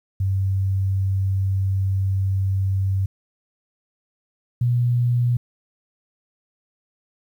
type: tone pair in turn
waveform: sine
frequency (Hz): 96.3 / 121.33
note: G2 / B2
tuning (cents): -30 / -30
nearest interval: major third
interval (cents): 400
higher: second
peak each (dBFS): -18 / -16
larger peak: second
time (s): 0.2-3.06 / 4.61-5.37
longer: first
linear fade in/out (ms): 5
effects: 9-bit